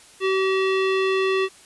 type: tone with low-pass filter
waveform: square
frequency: 382.1 Hz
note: G4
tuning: 44 cents flat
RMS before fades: -21 dBFS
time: 0.2-1.49 s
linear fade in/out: 50 ms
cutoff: 3000 Hz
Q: 2.2
effects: white hiss -49 dBFS RMS until 1.65 s + resampled to 24000 Hz